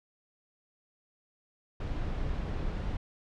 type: noise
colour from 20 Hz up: brown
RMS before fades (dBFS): -33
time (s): 1.8-2.97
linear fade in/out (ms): 5
effects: low-pass 4000 Hz 12 dB/octave